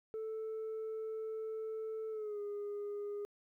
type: tone with pitch glide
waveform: sine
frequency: 440 to 410.5 Hz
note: A4 to G#4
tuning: 0 to -20 cents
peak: -36 dBFS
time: 0.14-3.25 s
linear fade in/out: 0 ms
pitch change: -120 cents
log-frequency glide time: 2.1-2.4 s
effects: tanh soft clip ceiling -37 dBFS + 13-bit